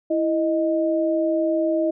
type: tone pair together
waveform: sine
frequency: 329.7 / 622.3 Hz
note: E4 / D#5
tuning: 0 / 0 cents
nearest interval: major seventh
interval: 1100 cents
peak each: -21 dBFS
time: 0.1-1.91 s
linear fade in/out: 10 ms
effects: none